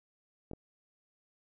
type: clicks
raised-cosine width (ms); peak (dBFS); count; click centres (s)
2; -29; 2; 0.513 / 0.534
effects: none